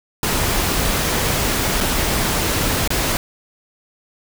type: noise with dropouts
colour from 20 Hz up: pink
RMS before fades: -19 dBFS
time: 0.23-3.17 s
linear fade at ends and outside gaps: 1 ms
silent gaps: 1.805-1.809 / 2.876-2.904 s
effects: none